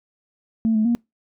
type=tone with pitch steps; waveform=sine; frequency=223.7 / 216.6 / 236.4 Hz; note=A3 / A3 / A#3; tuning=+29 / -27 / +24 cents; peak=-15 dBFS; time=0.65-0.95 s; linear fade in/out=0 ms; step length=100 ms; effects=noise-tail reverb RT60 0.2 s tail -26 dB re dry + tanh soft clip ceiling -11 dBFS